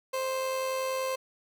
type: tone with amplitude modulation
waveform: 30% pulse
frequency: 524 Hz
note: C5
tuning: 2 cents sharp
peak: -25 dBFS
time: 0.13-1.16 s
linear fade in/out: 10 ms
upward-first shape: sine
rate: 90.4 Hz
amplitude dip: 30%
effects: none